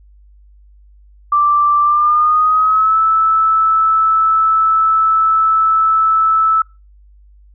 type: tone with pitch glide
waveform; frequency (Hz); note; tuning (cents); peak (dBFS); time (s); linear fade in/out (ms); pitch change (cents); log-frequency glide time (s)
sine; 1174.7 to 1311; D6 to E6; 0 to -10; -9; 1.32-6.62; 5; +190; 1.82-2.98
effects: noise-tail reverb RT60 0.3 s tail -26 dB re dry + added 50 Hz sine -42 dBFS peak until 7.54 s